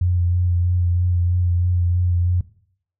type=tone with vibrato; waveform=sine; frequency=88.4 Hz; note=F2; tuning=22 cents sharp; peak=-15 dBFS; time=0.01-2.41 s; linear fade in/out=5 ms; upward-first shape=sine; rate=3.1 Hz; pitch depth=22 cents each way; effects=noise-tail reverb RT60 0.6 s tail -17 dB re dry